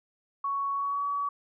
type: tone with pitch glide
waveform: sine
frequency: 1114 to 1136.1 Hz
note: C#6 to C#6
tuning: +8 to +42 cents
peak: -27 dBFS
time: 0.44-1.29 s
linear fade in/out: 5 ms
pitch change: +34 cents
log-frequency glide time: 0.73-1.05 s
effects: none